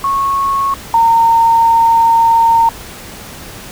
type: tone pair in turn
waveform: sine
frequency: 1100 / 916.7 Hz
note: C#6 / A#5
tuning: -14 / -29 cents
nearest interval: minor third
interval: 315 cents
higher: first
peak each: -11 / -6 dBFS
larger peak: second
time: 0.04-0.74 / 0.94-2.69 s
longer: second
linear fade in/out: 2 ms
effects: pink hiss -31 dBFS RMS until 3.71 s